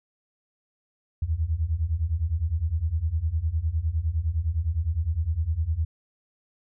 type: beating tone pair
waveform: sine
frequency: 75.1 / 84.9 Hz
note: D2 / F2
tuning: +39 / -48 cents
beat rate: 9.8 Hz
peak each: -27 / -25 dBFS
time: 1.22-5.85 s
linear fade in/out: 5 ms
effects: none